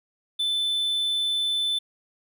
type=tone; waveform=triangle; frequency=3520 Hz; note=A7; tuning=in tune; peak=-21 dBFS; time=0.39-1.79 s; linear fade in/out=10 ms; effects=none